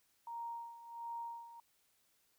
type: tone with tremolo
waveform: sine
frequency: 933 Hz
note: A#5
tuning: 1 cent sharp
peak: -40 dBFS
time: 0.27-1.6 s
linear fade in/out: 2 ms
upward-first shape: sine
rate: 1.4 Hz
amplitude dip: 75%
effects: white hiss -75 dBFS RMS until 2.38 s